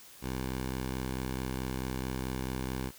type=tone; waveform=10% pulse; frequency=64.6 Hz; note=C2; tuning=21 cents flat; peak=-25 dBFS; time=0.21-2.92 s; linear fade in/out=50 ms; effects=white hiss -53 dBFS RMS until 2.98 s